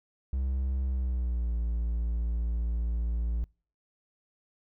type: tone with pitch glide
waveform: triangle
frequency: 65.7 to 57.53 Hz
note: C2 to A#1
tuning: +8 to -22 cents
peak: -25 dBFS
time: 0.33-3.44 s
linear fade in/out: 0 ms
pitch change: -230 cents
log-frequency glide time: 0.84-1.56 s
effects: noise-tail reverb RT60 0.4 s tail -26 dB re dry